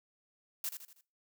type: noise with echo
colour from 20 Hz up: blue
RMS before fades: -36 dBFS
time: 0.64-0.69 s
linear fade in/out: 2 ms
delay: 80 ms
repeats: 4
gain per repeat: -7 dB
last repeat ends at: 1.01 s
effects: noise-tail reverb RT60 0.3 s tail -19 dB re dry